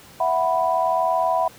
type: chord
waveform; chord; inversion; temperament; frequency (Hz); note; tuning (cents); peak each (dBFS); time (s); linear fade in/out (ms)
sine; E suspended second; none; equal; 659.3 / 740 / 987.8; E5 / F#5 / B5; 0 / 0 / 0; -22; 0.2-1.48; 5
effects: pink hiss -46 dBFS RMS until 1.58 s + high-pass 80 Hz 12 dB/octave